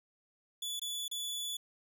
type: tone with dropouts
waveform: sawtooth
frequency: 3446 Hz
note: A7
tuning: 37 cents flat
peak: -33 dBFS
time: 0.62-1.57 s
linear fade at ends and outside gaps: 5 ms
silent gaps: 0.796-0.816 / 1.081-1.113 s
effects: none